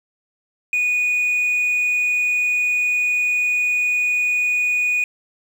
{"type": "tone", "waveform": "sine", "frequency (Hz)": 2467, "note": "D#7", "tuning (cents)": -15, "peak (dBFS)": -14, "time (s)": [0.73, 5.04], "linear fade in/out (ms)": 2, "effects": ["tanh soft clip ceiling -15 dBFS", "7-bit"]}